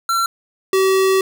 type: tone pair in turn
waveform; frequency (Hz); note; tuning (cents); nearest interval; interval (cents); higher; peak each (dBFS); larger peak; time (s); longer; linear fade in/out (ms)
square; 1356 / 382.2; E6 / G4; +49 / -44; octave + minor seventh; 2193; first; -16 / -13; second; 0.09-0.26 / 0.73-1.21; second; 2
effects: none